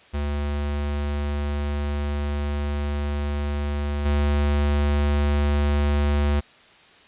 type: tone with level steps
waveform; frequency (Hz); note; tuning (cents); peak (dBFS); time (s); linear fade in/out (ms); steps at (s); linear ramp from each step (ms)
square; 72.6; D2; -19; -24 / -19; 0.13-6.41; 20; 4.05; 10
effects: white hiss -51 dBFS RMS until 7.07 s + resampled to 8000 Hz